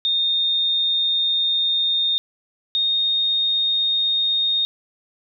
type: tone pair in turn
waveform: sine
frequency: 3664 / 3696 Hz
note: A#7 / A#7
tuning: -31 / -16 cents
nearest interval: unison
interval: 15 cents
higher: second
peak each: -17 dBFS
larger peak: neither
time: 0.05-2.18 / 2.75-4.65 s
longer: first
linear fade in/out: 0 ms
effects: none